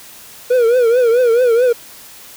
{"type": "tone with vibrato", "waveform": "triangle", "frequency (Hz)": 480, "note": "B4", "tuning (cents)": -49, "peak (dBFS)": -7, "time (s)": [0.5, 1.73], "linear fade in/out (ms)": 10, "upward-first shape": "triangle", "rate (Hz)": 4.6, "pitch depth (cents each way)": 130, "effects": ["white hiss -38 dBFS RMS until 2.36 s"]}